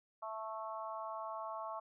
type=harmonic tone; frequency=220 Hz; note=A3; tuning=in tune; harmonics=3 / 4 / 5 / 6; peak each=-45 / -46 / -44 / -52 dBFS; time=0.22-1.8 s; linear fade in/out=10 ms; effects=none